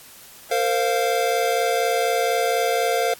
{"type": "chord", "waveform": "square", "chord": "Bb suspended second", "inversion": "none", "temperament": "equal with one note detuned", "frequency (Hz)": [459.2, 523.3, 698.5], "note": ["Bb4", "C5", "F5"], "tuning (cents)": [-26, 0, 0], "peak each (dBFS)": [-24, -25, -23], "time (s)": [0.51, 3.14], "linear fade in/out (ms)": 5, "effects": ["white hiss -45 dBFS RMS until 3.19 s", "AAC 64 kbps"]}